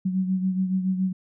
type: beating tone pair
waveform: sine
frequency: 186.4 / 193.5 Hz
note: F#3 / G3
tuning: +13 / -22 cents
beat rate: 7.1 Hz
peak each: -22 / -30 dBFS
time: 0.05-1.13 s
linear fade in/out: 10 ms
effects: none